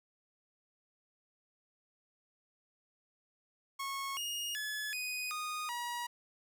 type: tone with pitch steps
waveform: sawtooth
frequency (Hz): 1096 / 2857 / 1711 / 2492 / 1235 / 959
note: C#6 / F7 / A6 / D#7 / D#6 / A#5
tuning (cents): -20 / +39 / -49 / +2 / -13 / +49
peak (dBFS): -33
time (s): 3.79-6.07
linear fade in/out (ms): 10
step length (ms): 380
effects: none